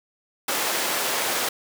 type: high-pass noise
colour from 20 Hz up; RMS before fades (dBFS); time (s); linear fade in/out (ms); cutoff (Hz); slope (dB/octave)
pink; -25; 0.48-1.49; 5; 470; 12
effects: none